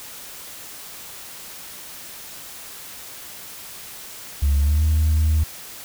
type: tone with pitch glide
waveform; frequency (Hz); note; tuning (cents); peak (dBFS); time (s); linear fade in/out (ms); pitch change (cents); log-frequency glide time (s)
sine; 70.5 to 77.77; C#2 to D#2; +30 to 0; -13; 4.42-5.44; 10; +170; 4.59-4.84
effects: tanh soft clip ceiling -13 dBFS + white hiss -38 dBFS RMS until 5.84 s